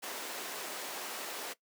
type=high-pass noise; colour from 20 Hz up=pink; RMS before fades=-41 dBFS; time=0.02-1.54 s; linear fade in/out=20 ms; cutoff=390 Hz; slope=12 dB/octave; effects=noise-tail reverb RT60 0.1 s tail -18 dB re dry + high-pass 200 Hz 12 dB/octave